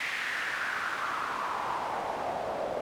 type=noise with band-pass filter sweep; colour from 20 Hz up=pink; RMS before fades=-33 dBFS; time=0-2.81 s; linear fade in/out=5 ms; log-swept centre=2100 to 580 Hz; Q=3.3; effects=none